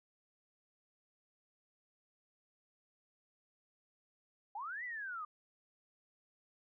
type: linear two-way sweep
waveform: sine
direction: up then down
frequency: 770 to 2021 to 1187 Hz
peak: -40 dBFS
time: 4.55-5.25 s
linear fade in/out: 5 ms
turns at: 4.84 s
effects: none